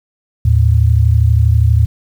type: tone pair together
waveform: sine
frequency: 78.28 / 110.7 Hz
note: D#2 / A2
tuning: +11 / +11 cents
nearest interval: tritone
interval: 600 cents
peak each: -10 dBFS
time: 0.45-1.86 s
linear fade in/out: 5 ms
effects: 7-bit